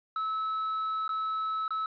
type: tone with dropouts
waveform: triangle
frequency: 1300 Hz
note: E6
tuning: 24 cents flat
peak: -27 dBFS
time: 0.16-1.86 s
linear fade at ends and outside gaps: 2 ms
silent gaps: 1.079-1.091 / 1.68-1.706 s
effects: resampled to 11025 Hz + 10-bit